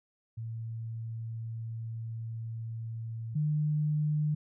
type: tone pair in turn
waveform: sine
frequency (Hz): 113.5 / 150.8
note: A#2 / D3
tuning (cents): -46 / +46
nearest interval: perfect fourth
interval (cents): 492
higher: second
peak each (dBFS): -35 / -26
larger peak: second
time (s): 0.37-3.35 / 3.35-4.35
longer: first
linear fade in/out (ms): 10
effects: none